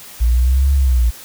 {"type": "linear two-way sweep", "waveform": "sine", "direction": "up then down", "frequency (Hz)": [56.8, 69.8, 56.8], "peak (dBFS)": -10, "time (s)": [0.2, 1.11], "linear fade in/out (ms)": 20, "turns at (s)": 0.73, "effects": ["white hiss -37 dBFS RMS until 1.24 s"]}